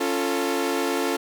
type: chord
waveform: sawtooth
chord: Db augmented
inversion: none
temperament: equal with one note detuned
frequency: 277.2 / 349.2 / 444.9 Hz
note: Db4 / F4 / A4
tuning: 0 / 0 / +19 cents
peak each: -23 dBFS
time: 0-1.17 s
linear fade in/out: 10 ms
effects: none